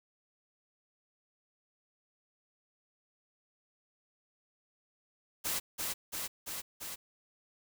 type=noise with echo; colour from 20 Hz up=white; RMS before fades=-34 dBFS; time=5.44-5.6 s; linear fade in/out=20 ms; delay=340 ms; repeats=4; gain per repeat=-2 dB; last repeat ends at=6.96 s; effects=none